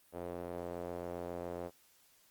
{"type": "tone with band-pass filter", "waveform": "sawtooth", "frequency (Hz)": 87.31, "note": "F2", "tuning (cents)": 0, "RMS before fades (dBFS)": -42, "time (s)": [0.12, 1.71], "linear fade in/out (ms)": 50, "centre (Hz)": 540, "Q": 2, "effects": ["white hiss -67 dBFS RMS until 2.3 s", "Opus 32 kbps"]}